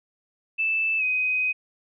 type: tone with pitch glide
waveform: sine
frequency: 2637 to 2511 Hz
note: E7 to D#7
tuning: 0 to +15 cents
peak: -21 dBFS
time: 0.58-1.53 s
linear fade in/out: 20 ms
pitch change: -85 cents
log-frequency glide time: 0.98-1.03 s
effects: none